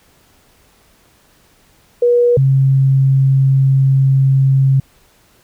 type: tone pair in turn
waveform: sine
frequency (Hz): 482.3 / 134.76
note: B4 / C#3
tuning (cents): -41 / -49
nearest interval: octave + minor seventh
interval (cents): 2208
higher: first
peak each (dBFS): -8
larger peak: neither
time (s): 2.02-2.37 / 2.37-4.8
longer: second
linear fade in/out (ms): 5
effects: pink hiss -52 dBFS RMS until 5.43 s